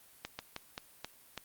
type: slowing click train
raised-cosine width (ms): 0.2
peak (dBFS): -21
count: 6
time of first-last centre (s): 0.25-1.377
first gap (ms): 140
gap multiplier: 1.24
effects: white hiss -60 dBFS RMS until 1.44 s + Opus 32 kbps